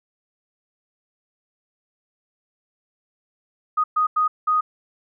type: tone bursts at uneven times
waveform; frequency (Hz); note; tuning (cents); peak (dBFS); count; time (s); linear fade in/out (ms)
sine; 1244.5; D#6; 0; -16; 4; 3.77-3.84 / 3.96-4.07 / 4.16-4.28 / 4.47-4.61; 10
effects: none